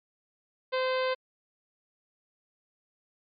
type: harmonic tone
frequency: 516 Hz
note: C5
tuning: 24 cents flat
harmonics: 1 / 2 / 3 / 4 / 5 / 6 / 7 / 8 / 9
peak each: -27 / -33 / -37 / -39 / -41 / -43 / -44 / -45 / -46 dBFS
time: 0.72-1.15 s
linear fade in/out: 20 ms
effects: MP3 64 kbps